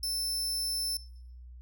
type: tone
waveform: sawtooth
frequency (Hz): 5300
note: E8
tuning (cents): +9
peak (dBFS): -28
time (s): 0.03-0.97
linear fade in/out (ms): 2
effects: noise-tail reverb RT60 0.8 s tail -21 dB re dry + added 61 Hz sine -45 dBFS peak until 1.61 s